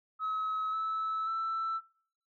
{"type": "tone with pitch steps", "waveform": "sine", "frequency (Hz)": [1283, 1305.4, 1328.2], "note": ["E6", "E6", "E6"], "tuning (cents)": [-47, -17, 13], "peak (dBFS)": -29, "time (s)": [0.19, 1.81], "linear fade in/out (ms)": 50, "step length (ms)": 540, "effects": ["noise-tail reverb RT60 0.6 s tail -24 dB re dry", "tanh soft clip ceiling -28 dBFS"]}